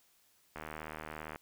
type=click train; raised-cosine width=0.5 ms; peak=-27 dBFS; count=63; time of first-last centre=0.56-1.359 s; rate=77.6 Hz; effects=white hiss -69 dBFS RMS until 1.41 s